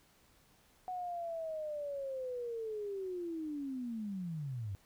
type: linear sweep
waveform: sine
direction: down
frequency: 740 to 92.5 Hz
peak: -37 dBFS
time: 0.88-4.75 s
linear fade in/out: 0 ms
effects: pink hiss -67 dBFS RMS until 4.85 s